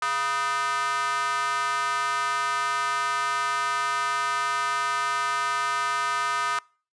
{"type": "tone with high-pass filter", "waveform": "square", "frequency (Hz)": 138.59, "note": "C#3", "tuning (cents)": 0, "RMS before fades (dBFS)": -26, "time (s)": [0.02, 6.59], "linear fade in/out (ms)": 2, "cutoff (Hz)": 1200, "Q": 4.4, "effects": ["noise-tail reverb RT60 0.4 s tail -26 dB re dry", "resampled to 22050 Hz"]}